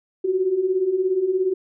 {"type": "beating tone pair", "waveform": "sine", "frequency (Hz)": [360, 377], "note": ["F#4", "F#4"], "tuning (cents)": [-47, 32], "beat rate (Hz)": 17, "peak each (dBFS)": [-25, -19], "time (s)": [0.24, 1.54], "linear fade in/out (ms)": 10, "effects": []}